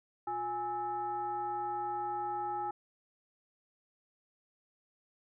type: tone with frequency modulation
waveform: sine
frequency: 830.6 Hz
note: G#5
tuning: in tune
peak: -33 dBFS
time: 0.27-2.71 s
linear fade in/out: 5 ms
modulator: 474 Hz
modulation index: 0.67
effects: none